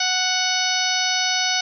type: harmonic tone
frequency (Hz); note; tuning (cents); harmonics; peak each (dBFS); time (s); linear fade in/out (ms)
740; F#5; 0; 1 / 2 / 3 / 4 / 5 / 6 / 7 / 8; -27 / -27 / -27 / -27 / -27 / -27 / -27 / -27; 0-1.61; 5
effects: none